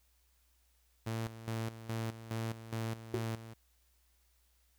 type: tone with tremolo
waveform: sawtooth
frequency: 113 Hz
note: A2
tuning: 47 cents sharp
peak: -31 dBFS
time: 1.06-3.54 s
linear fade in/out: 10 ms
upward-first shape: square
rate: 2.4 Hz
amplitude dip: 75%
type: tone with exponential decay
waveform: sine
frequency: 370 Hz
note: F#4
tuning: in tune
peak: -29 dBFS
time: 3.14-3.27 s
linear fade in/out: 0 ms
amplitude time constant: 28 ms
effects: added 60 Hz sine -70 dBFS peak until 4.78 s + white hiss -74 dBFS RMS until 4.78 s